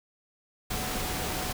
sine tone in noise, 740 Hz, F#5, in tune, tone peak -40 dBFS, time 0.7-1.53 s, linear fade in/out 10 ms, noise pink, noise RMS -32 dBFS, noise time 0.7-1.53 s, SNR -11 dB, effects none

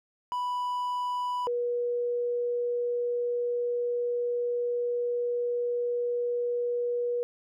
triangle / sine tone pair in turn, 987.8 / 482.6 Hz, B5 / B4, 0 / -40 cents, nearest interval octave, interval 1240 cents, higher first, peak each -26 dBFS, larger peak neither, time 0.32-1.47 / 1.47-7.23 s, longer second, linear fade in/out 0 ms, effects none

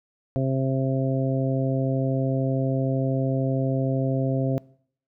harmonic tone, 133 Hz, C3, 29 cents sharp, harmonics 1 / 2 / 3 / 4 / 5, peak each -23 / -27 / -33 / -30 / -32 dBFS, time 0.36-4.58 s, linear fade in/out 0 ms, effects noise-tail reverb RT60 0.6 s tail -23 dB re dry

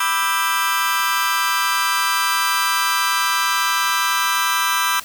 sawtooth chord, E minor seventh, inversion second, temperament just, 988.9 / 1186.7 / 1318.5 / 1582.2 Hz, B5 / D6 / E6 / G6, +2 / +18 / 0 / +16 cents, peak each -19 dBFS, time 0-5 s, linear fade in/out 5 ms, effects white hiss -38 dBFS RMS until 5.04 s

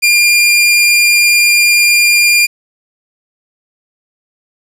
sawtooth tone, 2403 Hz, D7, 39 cents sharp, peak -3 dBFS, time 0.02-2.47 s, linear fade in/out 20 ms, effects resampled to 32000 Hz + 7-bit

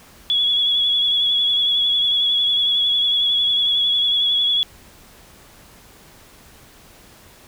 sine tone with vibrato, 3376 Hz, G#7, 28 cents sharp, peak -15 dBFS, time 0.3-4.63 s, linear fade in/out 0 ms, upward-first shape triangle, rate 11 Hz, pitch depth 38 cents each way, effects pink hiss -47 dBFS RMS until 7.47 s

